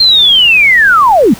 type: linear sweep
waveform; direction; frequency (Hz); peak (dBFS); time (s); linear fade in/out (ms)
sine; down; 4223 to 174.61; -3; 0-1.34; 5
effects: pink hiss -30 dBFS RMS until 1.39 s